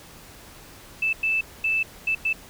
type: tone bursts at uneven times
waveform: sine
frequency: 2637 Hz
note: E7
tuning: in tune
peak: -20 dBFS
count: 5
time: 1.02-1.13 / 1.23-1.41 / 1.64-1.83 / 2.07-2.15 / 2.25-2.33 s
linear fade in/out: 5 ms
effects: pink hiss -46 dBFS RMS until 2.49 s